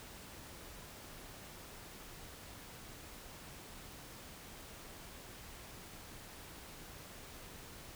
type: silence
effects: pink hiss -52 dBFS RMS until 7.95 s